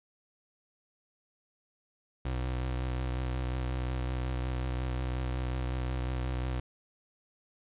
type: tone with vibrato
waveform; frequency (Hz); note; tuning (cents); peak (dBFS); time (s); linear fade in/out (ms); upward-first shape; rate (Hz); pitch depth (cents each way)
30% pulse; 63.1; B1; +38; -28; 2.25-6.6; 5; sine; 5.5; 28
effects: resampled to 8000 Hz + 11-bit